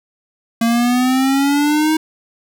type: exponential sweep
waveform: square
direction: up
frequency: 228.2 to 317 Hz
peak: -13 dBFS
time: 0.61-1.97 s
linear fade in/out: 5 ms
effects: none